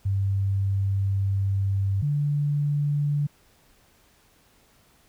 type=tone pair in turn; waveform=sine; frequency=98 / 145.53 Hz; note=G2 / D3; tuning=0 / -15 cents; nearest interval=perfect fifth; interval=685 cents; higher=second; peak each=-21 dBFS; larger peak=neither; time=0.05-2.02 / 2.02-3.27 s; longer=first; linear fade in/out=10 ms; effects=pink hiss -60 dBFS RMS until 5.08 s